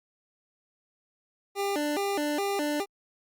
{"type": "tone with vibrato", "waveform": "25% pulse", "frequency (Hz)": 343.6, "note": "F4", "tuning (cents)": -28, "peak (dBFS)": -23, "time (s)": [1.55, 2.86], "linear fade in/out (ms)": 50, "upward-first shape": "square", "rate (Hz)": 2.4, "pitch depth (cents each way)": 260, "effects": ["Opus 48 kbps"]}